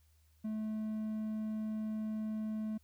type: tone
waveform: triangle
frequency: 216.6 Hz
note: A3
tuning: 27 cents flat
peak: -33 dBFS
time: 0.44-2.78 s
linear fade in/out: 10 ms
effects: added 77 Hz sine -65 dBFS peak until 2.83 s + white hiss -75 dBFS RMS until 2.83 s